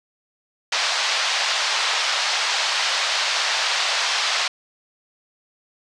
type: band-pass noise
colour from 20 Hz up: white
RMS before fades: -22 dBFS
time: 0.72-4.48 s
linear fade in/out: 5 ms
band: 650 to 5200 Hz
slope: 24 dB/octave
effects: resampled to 22050 Hz